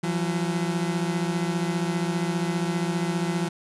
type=beating tone pair; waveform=30% pulse; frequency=168.7 / 183.7 Hz; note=E3 / F#3; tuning=+40 / -12 cents; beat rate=15 Hz; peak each=-23 / -26 dBFS; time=0.03-3.49 s; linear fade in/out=10 ms; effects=resampled to 24000 Hz + 9-bit